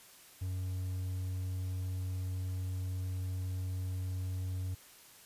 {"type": "tone", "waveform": "triangle", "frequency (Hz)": 92.5, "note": "F#2", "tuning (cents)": 0, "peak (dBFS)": -32, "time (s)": [0.41, 4.75], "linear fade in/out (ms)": 10, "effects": ["white hiss -57 dBFS RMS until 5.25 s", "resampled to 32000 Hz"]}